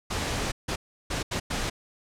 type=noise bursts at uneven times; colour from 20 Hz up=pink; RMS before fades=-29 dBFS; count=5; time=0.1-0.52 / 0.68-0.76 / 1.1-1.23 / 1.31-1.4 / 1.5-1.7 s; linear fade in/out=10 ms; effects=low-pass 8000 Hz 12 dB/octave

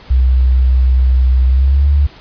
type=tone with pitch glide; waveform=sine; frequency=63.8 to 71.61 Hz; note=C2 to D2; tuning=-43 to -43 cents; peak=-7 dBFS; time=0.1-2.07 s; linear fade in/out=10 ms; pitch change=+200 cents; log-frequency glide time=1.47-1.89 s; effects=pink hiss -39 dBFS RMS until 2.2 s + resampled to 11025 Hz

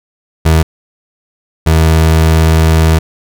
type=tone pair in turn; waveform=30% pulse; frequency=80.2 / 80.2 Hz; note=E2 / E2; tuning=-47 / -47 cents; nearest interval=unison; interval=0 cents; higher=neither; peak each=-3 dBFS; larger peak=neither; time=0.45-0.63 / 1.66-2.99 s; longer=second; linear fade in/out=10 ms; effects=none

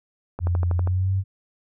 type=click train; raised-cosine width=1 ms; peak=-17 dBFS; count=7; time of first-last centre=0.39-0.874 s; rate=12.4 Hz
type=tone with pitch glide; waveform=sine; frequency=87.4 to 95.86 Hz; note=F2 to G2; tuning=+2 to -38 cents; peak=-19 dBFS; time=0.4-1.24 s; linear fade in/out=50 ms; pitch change=+160 cents; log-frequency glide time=0.75-1.12 s
effects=none

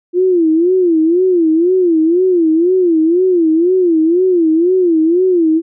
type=tone with vibrato; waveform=sine; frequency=343.7 Hz; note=F4; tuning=28 cents flat; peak=-8 dBFS; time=0.13-5.62 s; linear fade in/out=50 ms; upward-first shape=sine; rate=2 Hz; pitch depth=150 cents each way; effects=none

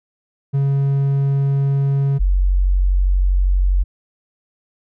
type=tone pair in turn; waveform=triangle / sine; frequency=138.59 / 46.25 Hz; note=C#3 / F#1; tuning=0 / 0 cents; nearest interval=octave + perfect fifth; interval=1900 cents; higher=first; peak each=-12 dBFS; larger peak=neither; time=0.53-2.19 / 2.19-3.84 s; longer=first; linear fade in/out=20 ms; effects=none

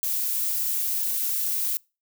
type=noise; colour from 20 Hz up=violet; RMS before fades=-26 dBFS; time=0.03-1.77 s; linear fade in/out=0 ms; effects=noise-tail reverb RT60 0.3 s tail -26 dB re dry

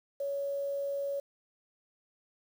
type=tone with quantisation; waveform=sine; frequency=560 Hz; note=C#5; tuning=18 cents sharp; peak=-31 dBFS; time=0.2-1.2 s; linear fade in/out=5 ms; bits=9; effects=none

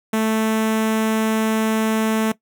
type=tone with notch filter; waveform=sawtooth; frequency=220 Hz; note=A3; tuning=in tune; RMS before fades=-19 dBFS; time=0.13-2.32 s; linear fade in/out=5 ms; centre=4600 Hz; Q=1.9; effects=noise-tail reverb RT60 0.1 s tail -18 dB re dry

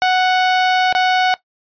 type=tone with dropouts; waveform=sawtooth; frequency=740 Hz; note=F#5; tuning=in tune; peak=-8 dBFS; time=0.02-1.34 s; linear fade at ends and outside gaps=0 ms; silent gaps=0.926-0.95 s; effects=noise-tail reverb RT60 0.1 s tail -18 dB re dry + resampled to 11025 Hz

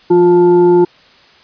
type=tone with frequency modulation; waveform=sine; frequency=353.2 Hz; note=F4; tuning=20 cents sharp; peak=-5 dBFS; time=0.1-0.85 s; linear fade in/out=10 ms; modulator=526 Hz; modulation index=0.5; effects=white hiss -45 dBFS RMS until 1.43 s + resampled to 11025 Hz

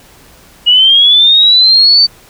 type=linear sweep; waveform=sine; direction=up; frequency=2888 to 4592 Hz; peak=-3 dBFS; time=0.66-2.07 s; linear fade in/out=20 ms; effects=pink hiss -41 dBFS RMS until 2.29 s

